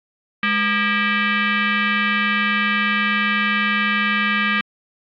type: tone with frequency modulation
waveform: sine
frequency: 207.9 Hz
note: G#3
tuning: 2 cents sharp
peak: -16 dBFS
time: 0.43-4.61 s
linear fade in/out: 2 ms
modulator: 708 Hz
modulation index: 3.7
effects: AAC 64 kbps